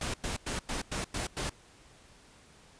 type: noise bursts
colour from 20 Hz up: pink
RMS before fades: -34 dBFS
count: 7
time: 0.01-1.496 s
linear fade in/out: 5 ms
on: 130 ms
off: 96 ms
effects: pink hiss -58 dBFS RMS until 2.79 s + resampled to 22050 Hz